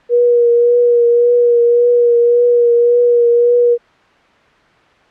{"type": "tone with vibrato", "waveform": "sine", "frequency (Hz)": 478.3, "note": "A#4", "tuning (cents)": 44, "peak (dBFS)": -7, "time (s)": [0.09, 3.78], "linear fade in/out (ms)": 50, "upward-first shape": "triangle", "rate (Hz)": 1.8, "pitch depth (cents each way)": 24, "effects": ["white hiss -48 dBFS RMS until 5.1 s", "low-pass 2000 Hz 12 dB/octave"]}